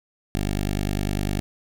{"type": "tone with notch filter", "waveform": "10% pulse", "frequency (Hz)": 49.96, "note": "G1", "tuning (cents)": 34, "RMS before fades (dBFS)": -25, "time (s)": [0.35, 1.4], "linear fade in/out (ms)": 0, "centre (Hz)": 1100, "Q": 1.2, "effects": []}